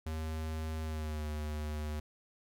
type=tone with pitch glide; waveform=square; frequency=79 to 75.69 Hz; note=D#2 to D#2; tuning=+27 to -47 cents; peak=-36 dBFS; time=0.06-2 s; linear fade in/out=5 ms; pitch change=-74 cents; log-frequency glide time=0.83-1.26 s; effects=none